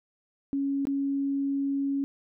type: tone with dropouts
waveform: sine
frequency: 277.2 Hz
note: C#4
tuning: in tune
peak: -25 dBFS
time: 0.53-2.04 s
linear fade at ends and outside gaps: 0 ms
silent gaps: 0.853-0.87 s
effects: none